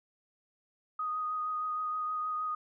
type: tone with vibrato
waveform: sine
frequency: 1244.5 Hz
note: D#6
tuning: in tune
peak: -31 dBFS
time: 0.99-2.55 s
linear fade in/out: 5 ms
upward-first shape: triangle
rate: 6.4 Hz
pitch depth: 18 cents each way
effects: none